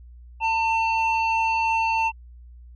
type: tone pair together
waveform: sine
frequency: 899 / 2694 Hz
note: A5 / E7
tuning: +37 / +37 cents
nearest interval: octave + perfect fifth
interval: 1900 cents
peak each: -19 / -23 dBFS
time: 0.4-2.12 s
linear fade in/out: 50 ms
effects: tanh soft clip ceiling -16 dBFS + added 60 Hz sine -42 dBFS peak until 2.75 s